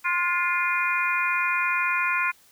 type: harmonic tone with a mistuned harmonic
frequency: 349.2 Hz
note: F4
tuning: in tune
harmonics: 3 / 4 / 5 / 6 / 7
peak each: -27 / -27 / -33 / -30 / -26 dBFS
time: 0.04-2.32 s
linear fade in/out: 20 ms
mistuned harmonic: 4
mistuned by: +35 cents
effects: white hiss -57 dBFS RMS until 2.51 s